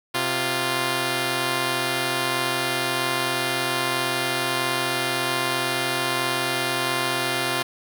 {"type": "tone pair together", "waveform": "5% pulse", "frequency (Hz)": [130.6, 348.7], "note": ["C3", "F4"], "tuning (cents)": [-3, -3], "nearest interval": "octave + perfect fourth", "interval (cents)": 1700, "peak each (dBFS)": [-16, -12], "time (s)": [0.14, 7.63], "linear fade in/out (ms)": 10, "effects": []}